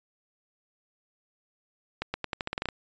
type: accelerating click train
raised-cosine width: 0.3 ms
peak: -14 dBFS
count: 11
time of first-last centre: 2.02-2.687 s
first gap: 120 ms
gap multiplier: 0.86
effects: resampled to 16000 Hz